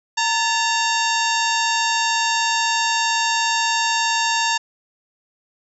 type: harmonic tone with a mistuned harmonic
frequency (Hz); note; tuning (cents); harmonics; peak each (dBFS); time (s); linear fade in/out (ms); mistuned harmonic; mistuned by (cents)
919; A#5; -25; 1 / 2 / 3 / 4 / 5 / 6 / 7 / 8; -21 / -24 / -26 / -27 / -28 / -29 / -29 / -30; 0.17-4.58; 10; 2; -96
effects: none